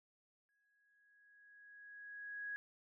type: tone with exponential growth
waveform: sine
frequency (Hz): 1661.2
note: G#6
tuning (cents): 0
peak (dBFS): -40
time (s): 0.49-2.56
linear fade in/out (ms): 0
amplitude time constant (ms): 450
effects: none